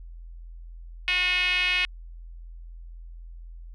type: tone with band-pass filter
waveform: 5% pulse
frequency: 362.6 Hz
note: F#4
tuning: 35 cents flat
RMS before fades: -24 dBFS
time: 1.08-1.85 s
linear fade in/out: 0 ms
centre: 2500 Hz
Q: 3.7
effects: added 42 Hz sine -39 dBFS peak until 3.74 s + resampled to 22050 Hz